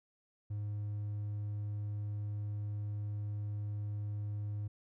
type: tone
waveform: triangle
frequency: 103.83 Hz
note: G#2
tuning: in tune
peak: -33 dBFS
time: 0.5-4.68 s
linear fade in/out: 10 ms
effects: tanh soft clip ceiling -29 dBFS

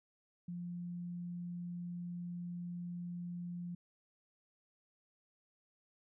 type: tone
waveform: sine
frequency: 174.9 Hz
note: F3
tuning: 3 cents sharp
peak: -40 dBFS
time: 0.48-3.75 s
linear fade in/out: 5 ms
effects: none

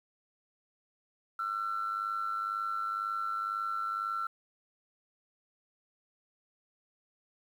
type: tone with amplitude modulation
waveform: sine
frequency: 1350 Hz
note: E6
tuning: 41 cents sharp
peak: -27 dBFS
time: 1.39-4.27 s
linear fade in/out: 5 ms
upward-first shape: sine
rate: 102 Hz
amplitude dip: 70%
effects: tanh soft clip ceiling -26 dBFS + 10-bit

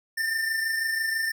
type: tone pair together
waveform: square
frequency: 1793 / 1819.1 Hz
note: A6 / A#6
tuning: +32 / -43 cents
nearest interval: unison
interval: 25 cents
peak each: -26 / -35 dBFS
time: 0.17-1.32 s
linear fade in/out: 10 ms
effects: none

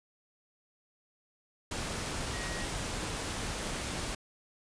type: tone in noise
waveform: sine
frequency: 1891 Hz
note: A#6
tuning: 24 cents sharp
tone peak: -43 dBFS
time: 2.33-2.65 s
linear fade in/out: 5 ms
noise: pink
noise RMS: -36 dBFS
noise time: 1.71-4.15 s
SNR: -10 dB
effects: resampled to 22050 Hz

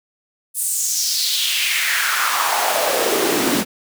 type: noise with high-pass filter sweep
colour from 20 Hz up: pink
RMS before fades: -19 dBFS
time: 0.54-3.65 s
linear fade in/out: 50 ms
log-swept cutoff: 10000 to 220 Hz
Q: 3.3
effects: none

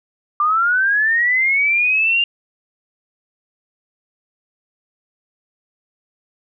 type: linear sweep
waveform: sine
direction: up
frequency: 1174.7 to 2814 Hz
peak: -13 dBFS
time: 0.4-2.24 s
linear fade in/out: 2 ms
effects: none

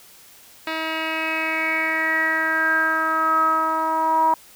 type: tone with low-pass filter sweep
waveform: 10% pulse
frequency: 319.7 Hz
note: D#4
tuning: 47 cents sharp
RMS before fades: -21 dBFS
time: 0.67-4.34 s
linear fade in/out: 2 ms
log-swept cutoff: 3200 to 940 Hz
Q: 8.3
effects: white hiss -48 dBFS RMS until 4.55 s

